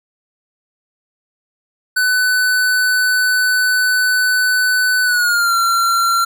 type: tone with pitch glide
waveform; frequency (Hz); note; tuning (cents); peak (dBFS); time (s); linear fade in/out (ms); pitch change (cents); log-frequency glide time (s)
square; 1500 to 1367.6; F#6 to F6; +23 to -37; -13; 1.96-6.25; 10; -160; 5.04-5.55
effects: none